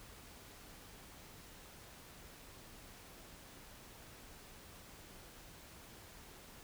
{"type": "silence", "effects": ["pink hiss -56 dBFS RMS until 6.63 s"]}